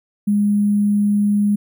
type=tone with sample-and-hold; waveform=sine; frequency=205.4 Hz; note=G#3; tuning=19 cents flat; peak=-13 dBFS; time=0.27-1.56 s; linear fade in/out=10 ms; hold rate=11025 Hz; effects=none